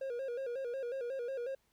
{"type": "tone with vibrato", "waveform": "triangle", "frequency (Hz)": 507, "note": "B4", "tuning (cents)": 45, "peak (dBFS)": -34, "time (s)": [0.01, 1.55], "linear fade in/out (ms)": 5, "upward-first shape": "square", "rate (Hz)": 5.5, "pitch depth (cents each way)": 100, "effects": ["pink hiss -75 dBFS RMS until 1.72 s"]}